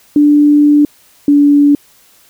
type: tone pair in turn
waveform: sine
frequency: 293.7 / 288.3 Hz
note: D4 / D4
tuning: 0 / -32 cents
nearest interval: unison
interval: 32 cents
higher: first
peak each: -4 dBFS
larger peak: neither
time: 0.16-0.85 / 1.28-1.75 s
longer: first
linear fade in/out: 2 ms
effects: white hiss -47 dBFS RMS until 2.29 s